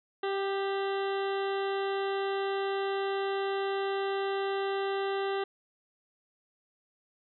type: harmonic tone with a mistuned harmonic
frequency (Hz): 392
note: G4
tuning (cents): 0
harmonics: 1 / 2 / 3 / 4 / 5 / 7 / 8 / 9 / 10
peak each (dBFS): -30 / -36 / -40 / -42 / -44 / -47 / -48 / -49 / -50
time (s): 0.23-5.44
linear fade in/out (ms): 5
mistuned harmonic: 3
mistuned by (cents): +23
effects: none